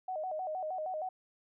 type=tone with vibrato; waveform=sine; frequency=680 Hz; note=F5; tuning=46 cents flat; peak=-34 dBFS; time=0.08-1.09 s; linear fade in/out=5 ms; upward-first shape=square; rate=6.4 Hz; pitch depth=160 cents each way; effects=none